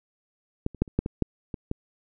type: clicks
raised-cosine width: 3 ms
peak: -13 / -29 / -8 / -30 / -9 / -15 / -9 / -19 / -15 dBFS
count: 9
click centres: 0.664 / 0.747 / 0.82 / 0.878 / 0.99 / 1.061 / 1.223 / 1.542 / 1.714 s
effects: none